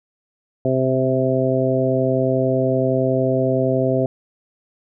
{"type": "harmonic tone with a mistuned harmonic", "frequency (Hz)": 130.81, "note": "C3", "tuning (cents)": 0, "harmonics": [1, 2, 3, 4, 5], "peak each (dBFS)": [-22, -22, -22, -22, -22], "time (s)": [0.65, 4.06], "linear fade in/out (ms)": 2, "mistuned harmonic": 1, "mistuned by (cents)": -17, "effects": []}